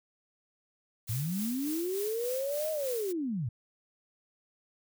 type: noise with tremolo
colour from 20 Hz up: blue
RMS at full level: -39 dBFS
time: 1.07-3.13 s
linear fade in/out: 20 ms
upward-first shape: sine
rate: 3.4 Hz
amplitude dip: 45%
type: linear two-way sweep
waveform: sine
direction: up then down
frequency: 103.83 to 635 to 103.83 Hz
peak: -30 dBFS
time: 1.09-3.49 s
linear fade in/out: 5 ms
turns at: 2.71 s
effects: none